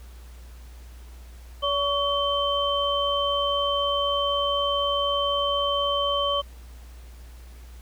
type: tone cluster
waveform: sine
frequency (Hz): 570 / 1126 / 3099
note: C#5 / C#6 / G7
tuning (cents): +48 / +27 / -21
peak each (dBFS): -26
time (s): 1.62-6.42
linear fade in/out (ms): 20
effects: added 60 Hz sine -41 dBFS peak until 7.81 s + pink hiss -54 dBFS RMS until 7.81 s